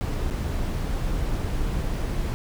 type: noise with dropouts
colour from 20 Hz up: brown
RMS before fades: -26 dBFS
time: 0.01-2.34 s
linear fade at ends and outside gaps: 0 ms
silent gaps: 0.301-0.308 s
effects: none